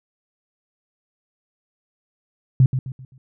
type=tone with echo; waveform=sine; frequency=130 Hz; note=C3; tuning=11 cents flat; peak=-9 dBFS; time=2.6-2.66 s; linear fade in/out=2 ms; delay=130 ms; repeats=4; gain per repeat=-9 dB; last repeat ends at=3.18 s; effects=none